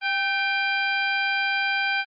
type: harmonic tone with a mistuned harmonic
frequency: 794 Hz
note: G5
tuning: 22 cents sharp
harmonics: 1 / 2 / 3 / 4 / 5 / 6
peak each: -29 / -25 / -26 / -33 / -39 / -37 dBFS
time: 0.01-2.05 s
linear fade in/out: 50 ms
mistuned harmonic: 2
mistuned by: -47 cents
effects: Opus 32 kbps